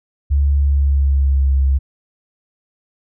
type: tone with pitch glide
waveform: sine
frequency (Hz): 70.7 to 67.59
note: C#2 to C#2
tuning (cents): +35 to -43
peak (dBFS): -11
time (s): 0.3-1.79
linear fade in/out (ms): 20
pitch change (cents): -78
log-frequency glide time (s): 0.58-1.55
effects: none